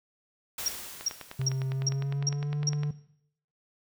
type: noise with exponential decay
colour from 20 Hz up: white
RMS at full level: -35 dBFS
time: 0.58-2.19 s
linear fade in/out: 5 ms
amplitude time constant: 350 ms
type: tone bursts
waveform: sine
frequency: 5610 Hz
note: F8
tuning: 7 cents sharp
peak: -24 dBFS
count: 6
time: 0.66-2.692 s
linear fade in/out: 2 ms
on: 22 ms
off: 380 ms
type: click train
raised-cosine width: 0.3 ms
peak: -23 dBFS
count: 19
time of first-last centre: 1.01-2.834 s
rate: 9.87 Hz
type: tone with pitch glide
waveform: triangle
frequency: 132.6 to 147.13 Hz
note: C3 to D3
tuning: +23 to +4 cents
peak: -25 dBFS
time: 1.39-2.91 s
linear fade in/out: 5 ms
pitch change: +181 cents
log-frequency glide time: 1.7-2.56 s
effects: noise-tail reverb RT60 0.7 s tail -17 dB re dry